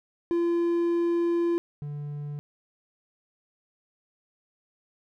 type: tone pair in turn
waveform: triangle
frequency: 341.9 / 146.18 Hz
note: F4 / D3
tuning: -37 / -8 cents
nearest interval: octave + minor third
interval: 1471 cents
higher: first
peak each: -20 / -30 dBFS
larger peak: first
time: 0.31-1.58 / 1.82-2.39 s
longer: first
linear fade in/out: 0 ms
effects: none